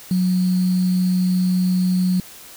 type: tone with sample-and-hold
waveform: sine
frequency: 182.9 Hz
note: F#3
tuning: 20 cents flat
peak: -15 dBFS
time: 0.11-2.2 s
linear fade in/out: 2 ms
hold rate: 4410 Hz
effects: white hiss -41 dBFS RMS until 2.56 s